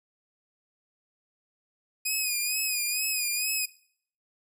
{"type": "tone with vibrato", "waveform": "10% pulse", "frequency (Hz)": 2489, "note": "D#7", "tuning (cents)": 0, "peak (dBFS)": -18, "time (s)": [2.05, 3.66], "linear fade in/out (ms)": 10, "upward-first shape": "sine", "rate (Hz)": 2.2, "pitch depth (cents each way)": 62, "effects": ["noise-tail reverb RT60 0.6 s tail -21 dB re dry"]}